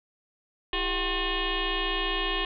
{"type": "tone with frequency modulation", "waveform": "sine", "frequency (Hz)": 1430, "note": "F6", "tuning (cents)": 41, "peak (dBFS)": -25, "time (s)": [0.73, 2.45], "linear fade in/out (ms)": 2, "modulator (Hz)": 365, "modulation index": 5.5, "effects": []}